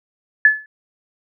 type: tone with exponential decay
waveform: sine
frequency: 1725 Hz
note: A6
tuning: 35 cents flat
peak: -4 dBFS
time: 0.45-0.66 s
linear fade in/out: 2 ms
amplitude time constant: 45 ms
effects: none